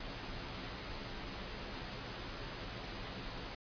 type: noise with comb filter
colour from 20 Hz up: pink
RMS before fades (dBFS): -44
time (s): 0-3.55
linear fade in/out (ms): 5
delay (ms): 13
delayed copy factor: -0.55
effects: resampled to 11025 Hz